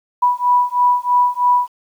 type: beating tone pair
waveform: sine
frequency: 981 / 984.1 Hz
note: B5 / B5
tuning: -12 / -6 cents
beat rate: 3.1 Hz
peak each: -15 dBFS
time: 0.22-1.68 s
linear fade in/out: 10 ms
effects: 8-bit